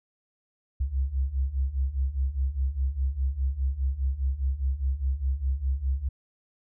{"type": "beating tone pair", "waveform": "sine", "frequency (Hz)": [64.1, 69], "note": ["C2", "C#2"], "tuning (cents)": [-35, -7], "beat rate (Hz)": 4.9, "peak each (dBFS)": [-29, -26], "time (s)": [0.8, 6.09], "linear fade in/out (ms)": 10, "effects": []}